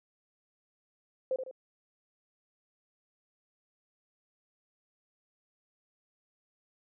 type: tone with echo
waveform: sine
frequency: 520 Hz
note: C5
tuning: 11 cents flat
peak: -27 dBFS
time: 1.31-1.36 s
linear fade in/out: 2 ms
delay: 76 ms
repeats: 2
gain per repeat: -7 dB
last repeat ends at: 1.512 s
effects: none